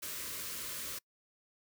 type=band-stop noise; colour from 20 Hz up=white; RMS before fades=-41 dBFS; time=0.02-0.99 s; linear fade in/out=10 ms; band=640 to 980 Hz; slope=96 dB/octave; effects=noise-tail reverb RT60 0.1 s tail -26 dB re dry